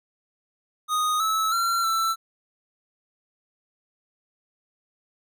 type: tone with pitch steps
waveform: square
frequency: 1242 / 1303 / 1366 / 1333 Hz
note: D#6 / E6 / F6 / E6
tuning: -3 / -20 / -39 / +19 cents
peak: -22 dBFS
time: 0.88-2.16 s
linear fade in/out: 50 ms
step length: 320 ms
effects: none